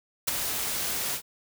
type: noise with ADSR envelope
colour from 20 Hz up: white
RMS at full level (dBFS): -23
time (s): 0.27-1.22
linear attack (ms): 12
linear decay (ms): 15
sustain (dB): -7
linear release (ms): 79
effects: none